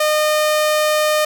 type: tone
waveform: sawtooth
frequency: 610 Hz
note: D#5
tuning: 34 cents flat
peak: -10 dBFS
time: 0-1.25 s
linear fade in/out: 5 ms
effects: none